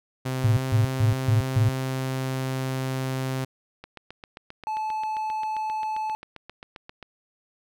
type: tone with pitch glide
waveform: sawtooth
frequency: 130 to 131.43 Hz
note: C3 to C3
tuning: -11 to +8 cents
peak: -22 dBFS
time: 0.25-3.45 s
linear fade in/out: 10 ms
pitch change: +19 cents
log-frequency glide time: 0.56-0.63 s
type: tone bursts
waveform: sine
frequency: 110 Hz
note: A2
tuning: in tune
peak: -17 dBFS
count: 5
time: 0.44-1.69 s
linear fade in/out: 5 ms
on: 130 ms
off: 150 ms
type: click train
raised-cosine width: 0.3 ms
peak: -24 dBFS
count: 25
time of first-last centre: 3.84-7.027 s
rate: 7.53 Hz
type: tone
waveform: triangle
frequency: 867 Hz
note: A5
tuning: 26 cents flat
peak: -24 dBFS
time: 4.67-6.15 s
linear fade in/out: 0 ms
effects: none